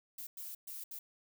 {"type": "noise bursts at uneven times", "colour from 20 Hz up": "violet", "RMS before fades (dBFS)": -45, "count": 4, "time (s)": [[0.18, 0.27], [0.37, 0.55], [0.67, 0.84], [0.91, 0.99]], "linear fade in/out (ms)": 5, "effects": []}